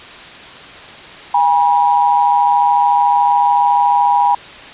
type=tone pair together; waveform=sine; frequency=813 / 966.8 Hz; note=G#5 / B5; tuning=-37 / -37 cents; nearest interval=minor third; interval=300 cents; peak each=-12 dBFS; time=1.34-4.35 s; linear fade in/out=5 ms; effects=white hiss -34 dBFS RMS until 4.73 s + resampled to 8000 Hz